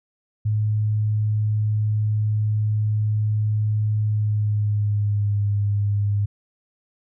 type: tone with pitch glide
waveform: sine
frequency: 106.7 to 102.12 Hz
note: G#2 to G#2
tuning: +47 to -29 cents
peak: -18 dBFS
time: 0.45-6.26 s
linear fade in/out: 10 ms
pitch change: -76 cents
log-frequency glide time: 4.02-5.44 s
effects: none